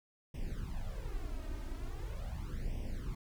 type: noise with flanger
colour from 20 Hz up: brown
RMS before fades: -39 dBFS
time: 0.34-3.15 s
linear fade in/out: 5 ms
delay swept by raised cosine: 0.35 to 3.25 ms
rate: 0.41 Hz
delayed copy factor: +0.95
effects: none